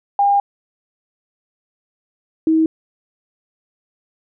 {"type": "tone pair in turn", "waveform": "sine", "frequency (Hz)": [805, 319.5], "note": ["G5", "D#4"], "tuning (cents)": [46, 46], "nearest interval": "octave + major third", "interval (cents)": 1600, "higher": "first", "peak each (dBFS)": -11, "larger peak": "neither", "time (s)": [[0.19, 0.4], [2.47, 2.66]], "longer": "first", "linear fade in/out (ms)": 2, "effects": []}